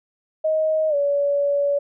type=tone with pitch glide; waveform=sine; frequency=628 to 569.3 Hz; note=D#5 to C#5; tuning=+16 to +46 cents; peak=-17 dBFS; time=0.44-1.79 s; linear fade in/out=10 ms; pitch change=-170 cents; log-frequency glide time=0.89-0.95 s; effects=none